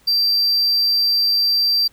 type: tone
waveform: triangle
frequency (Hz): 4699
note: D8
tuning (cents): 0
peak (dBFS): -13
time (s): 0.07-1.88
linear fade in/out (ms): 10
effects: pink hiss -55 dBFS RMS until 1.92 s